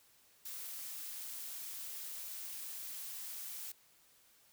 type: noise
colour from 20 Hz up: blue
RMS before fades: -45 dBFS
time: 0.45-3.72 s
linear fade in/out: 5 ms
effects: white hiss -67 dBFS RMS until 4.52 s